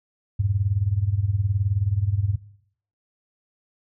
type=tone with tremolo; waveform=sine; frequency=100 Hz; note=G2; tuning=35 cents sharp; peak=-16 dBFS; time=0.39-2.36 s; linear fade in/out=10 ms; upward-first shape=sine; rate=19 Hz; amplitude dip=75%; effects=noise-tail reverb RT60 0.6 s tail -18 dB re dry